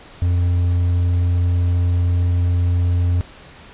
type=tone; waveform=triangle; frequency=88 Hz; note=F2; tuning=14 cents sharp; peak=-12 dBFS; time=0.22-3.21 s; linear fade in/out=0 ms; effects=pink hiss -42 dBFS RMS until 3.73 s + resampled to 8000 Hz